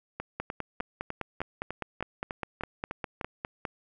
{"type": "two click trains", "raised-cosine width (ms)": 0.5, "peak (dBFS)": [-17, -19], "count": [17, 11], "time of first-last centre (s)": [[0.4, 3.652], [0.2, 3.212]], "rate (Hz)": [4.92, 3.32], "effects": []}